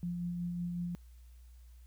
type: tone with tremolo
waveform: sine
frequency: 174.7 Hz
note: F3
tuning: 1 cent sharp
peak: -33 dBFS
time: 0.03-0.95 s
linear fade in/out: 0 ms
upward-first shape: sine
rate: 5.4 Hz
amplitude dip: 25%
effects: added 60 Hz sine -52 dBFS peak until 1.86 s + white hiss -71 dBFS RMS until 1.86 s